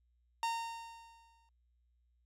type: tone with exponential decay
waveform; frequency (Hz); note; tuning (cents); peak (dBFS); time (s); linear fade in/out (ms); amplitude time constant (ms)
45% pulse; 920; A#5; -23; -31; 0.43-1.49; 1; 230
effects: added 60 Hz sine -70 dBFS peak until 2.25 s + low-pass 9000 Hz 12 dB/octave